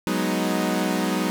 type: chord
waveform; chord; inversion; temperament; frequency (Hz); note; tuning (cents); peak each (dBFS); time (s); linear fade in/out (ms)
sawtooth; G# minor seventh; third; equal; 185 / 207.7 / 246.9 / 311.1; F#3 / G#3 / B3 / D#4; 0 / 0 / 0 / 0; -22 / -24 / -24 / -23; 0.07-1.3; 0
effects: none